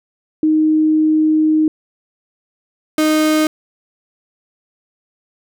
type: tone pair in turn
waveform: sine / 35% pulse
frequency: 311.1 / 309.6 Hz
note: D#4 / D#4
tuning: 0 / -9 cents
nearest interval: unison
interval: 9 cents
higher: first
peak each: -10 dBFS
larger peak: neither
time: 0.43-1.68 / 2.98-3.47 s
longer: first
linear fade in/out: 2 ms
effects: none